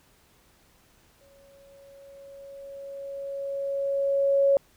sine tone with exponential growth, 554.4 Hz, C#5, in tune, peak -16 dBFS, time 1.21-4.57 s, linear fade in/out 1 ms, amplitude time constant 730 ms, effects pink hiss -61 dBFS RMS until 4.76 s

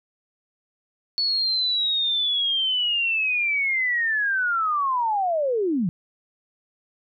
sine linear sweep, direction down, 4435 to 158.2 Hz, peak -20 dBFS, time 1.18-5.89 s, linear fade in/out 0 ms, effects none

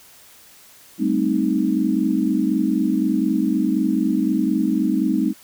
sine chord, A half-diminished seventh, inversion third, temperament equal, 196 / 220 / 261.6 / 311.1 Hz, G3 / A3 / C4 / Eb4, 0 / 0 / 0 / 0 cents, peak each -23 / -23 / -22 / -21 dBFS, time 0.98-5.34 s, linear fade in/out 50 ms, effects white hiss -48 dBFS RMS until 5.43 s

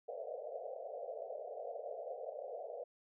white band-pass noise, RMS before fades -45 dBFS, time 0.08-2.84 s, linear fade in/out 10 ms, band 450 to 710 Hz, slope 96 dB/octave, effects none

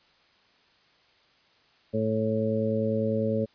harmonic tone, 110 Hz, A2, in tune, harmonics 1 / 2 / 3 / 4 / 5, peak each -31 / -28 / -38 / -30 / -29 dBFS, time 1.93-3.46 s, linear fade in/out 20 ms, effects white hiss -62 dBFS RMS until 3.54 s + resampled to 11025 Hz

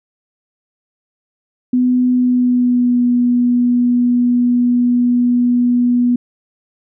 sine tone with pitch glide, 250 to 243.9 Hz, B3 to B3, +21 to -21 cents, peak -10 dBFS, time 1.73-6.16 s, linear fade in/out 5 ms, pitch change -42 cents, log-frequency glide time 2.12-3.03 s, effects none

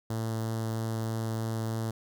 sawtooth tone with notch filter, 112.1 Hz, A2, 33 cents sharp, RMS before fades -32 dBFS, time 0.1-1.91 s, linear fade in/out 5 ms, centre 2400 Hz, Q 0.95, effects none

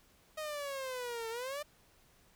sawtooth exponential two-way sweep, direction down then up, 628 to 446.5 to 604 Hz, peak -34 dBFS, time 0.37-1.63 s, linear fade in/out 10 ms, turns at 1.29 s, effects pink hiss -66 dBFS RMS until 2.35 s

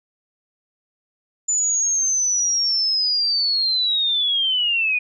sine linear sweep, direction down, 7040 to 2444 Hz, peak -17 dBFS, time 1.48-4.99 s, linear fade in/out 10 ms, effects none

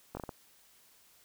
slowing click train, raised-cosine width 1 ms, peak -25 dBFS, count 5, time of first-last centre 0.15-0.292 s, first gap 20 ms, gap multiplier 1.4, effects white hiss -63 dBFS RMS until 1.24 s

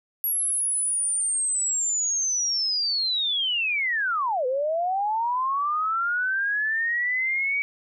sine linear two-way sweep, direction down then up, 11470 to 492.9 to 2279 Hz, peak -22 dBFS, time 0.24-7.62 s, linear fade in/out 0 ms, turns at 4.46 s, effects none

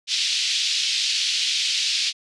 white band-pass noise, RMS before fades -23 dBFS, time 0.07-2.13 s, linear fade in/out 50 ms, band 2800 to 5000 Hz, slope 24 dB/octave, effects resampled to 24000 Hz

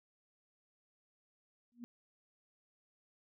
sine tone with exponential growth, 239.4 Hz, A#3, 46 cents sharp, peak -40 dBFS, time 1.72-1.84 s, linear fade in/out 0 ms, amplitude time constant 26 ms, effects none

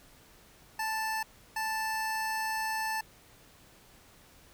25% pulse tone bursts at uneven times, 880 Hz, A5, in tune, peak -27 dBFS, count 2, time 0.79-1.23 / 1.56-3.01 s, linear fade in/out 5 ms, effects pink hiss -58 dBFS RMS until 4.53 s

